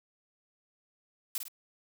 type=noise with echo; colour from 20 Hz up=blue; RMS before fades=-33 dBFS; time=1.35-1.38 s; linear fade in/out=2 ms; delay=51 ms; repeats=2; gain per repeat=-6 dB; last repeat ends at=1.482 s; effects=none